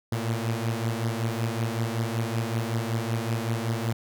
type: beating tone pair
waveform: sawtooth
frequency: 112.4 / 117.7 Hz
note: A2 / A#2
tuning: +37 / +17 cents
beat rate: 5.3 Hz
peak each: -24 / -26 dBFS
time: 0.12-3.93 s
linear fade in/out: 5 ms
effects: none